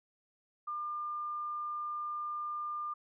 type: tone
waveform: sine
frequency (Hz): 1200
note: D6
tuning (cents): +37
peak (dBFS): -35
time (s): 0.67-2.94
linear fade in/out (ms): 10
effects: none